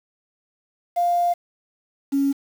triangle tone pair in turn, 699 / 277.4 Hz, F5 / C#4, +1 / +1 cents, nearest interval octave + major third, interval 1600 cents, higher first, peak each -13 dBFS, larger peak neither, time 0.96-1.34 / 2.12-2.33 s, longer first, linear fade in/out 20 ms, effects tanh soft clip ceiling -15 dBFS + 7-bit

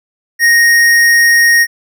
sine tone with tanh clipping, 1864.7 Hz, A#6, in tune, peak -7 dBFS, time 0.39-1.67 s, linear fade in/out 50 ms, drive 18 dB, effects none

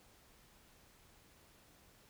silence, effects pink hiss -65 dBFS RMS until 2.09 s

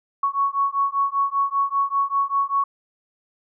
sine beating tone pair, 1108.7 / 1113.8 Hz, C#6 / C#6, 0 / +8 cents, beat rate 5.1 Hz, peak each -22 dBFS, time 0.23-2.64 s, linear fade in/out 5 ms, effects none

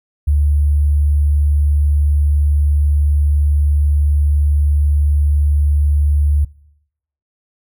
sine tone with sample-and-hold, 73 Hz, D2, 10 cents flat, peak -10 dBFS, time 0.27-6.45 s, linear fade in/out 10 ms, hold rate 11025 Hz, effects noise-tail reverb RT60 0.8 s tail -23 dB re dry

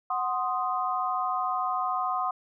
sine chord, C diminished, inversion second, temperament equal, 740 / 1046.5 / 1244.5 Hz, Gb5 / C6 / Eb6, 0 / 0 / 0 cents, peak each -30 dBFS, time 0.1-2.31 s, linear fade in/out 5 ms, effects none

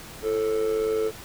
triangle tone with amplitude modulation, 440 Hz, A4, in tune, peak -17 dBFS, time 0.22-1.12 s, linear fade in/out 50 ms, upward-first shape sine, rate 102 Hz, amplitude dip 65%, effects pink hiss -42 dBFS RMS until 1.24 s

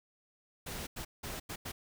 pink noise bursts at uneven times, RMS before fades -41 dBFS, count 5, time 0.66-0.87 / 0.96-1.05 / 1.23-1.4 / 1.49-1.56 / 1.65-1.72 s, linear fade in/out 10 ms, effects none

